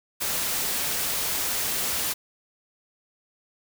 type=noise; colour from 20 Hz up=white; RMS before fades=-27 dBFS; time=0.2-2.14 s; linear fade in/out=20 ms; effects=none